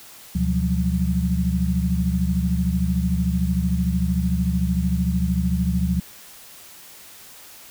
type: tone cluster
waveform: sine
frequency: 72.7 / 125.2 / 176.1 / 189.4 Hz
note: D2 / B2 / F3 / F#3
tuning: -17 / +24 / +15 / +41 cents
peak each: -23 / -29 / -22 / -25 dBFS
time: 0.35-6 s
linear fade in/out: 5 ms
effects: white hiss -44 dBFS RMS until 7.7 s